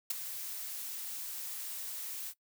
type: noise with ADSR envelope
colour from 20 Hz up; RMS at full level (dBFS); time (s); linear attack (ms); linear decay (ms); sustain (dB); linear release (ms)
blue; -30; 0.1-2.34; 7; 14; -11; 57
effects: noise-tail reverb RT60 0.1 s tail -19 dB re dry